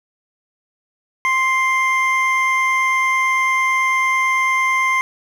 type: tone pair together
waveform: triangle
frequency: 1048.5 / 2097 Hz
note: C6 / C7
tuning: +3 / +3 cents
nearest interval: octave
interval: 1200 cents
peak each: -16 / -15 dBFS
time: 1.25-5.01 s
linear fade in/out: 0 ms
effects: none